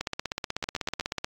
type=two click trains; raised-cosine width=0.2 ms; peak=-13 / -12 dBFS; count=4 / 21; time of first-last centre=0.64-1.009 / 0.01-1.245 s; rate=8.12 / 16.2 Hz; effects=AAC 64 kbps